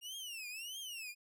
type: tone with vibrato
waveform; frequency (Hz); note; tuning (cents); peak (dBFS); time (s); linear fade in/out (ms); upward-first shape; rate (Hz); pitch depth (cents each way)
sawtooth; 2794; F7; 0; -40; 0.01-1.15; 50; triangle; 1.6; 270
effects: none